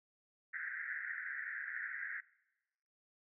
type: band-pass noise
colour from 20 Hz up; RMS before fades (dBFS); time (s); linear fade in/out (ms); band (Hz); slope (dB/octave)
pink; -43; 0.53-2.21; 10; 1500 to 2000; 96
effects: noise-tail reverb RT60 1.0 s tail -22 dB re dry